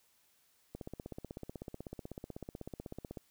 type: click train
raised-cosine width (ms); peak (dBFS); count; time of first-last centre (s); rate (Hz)
2; -29; 40; 0.75-3.172; 16.1
effects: white hiss -71 dBFS RMS until 3.3 s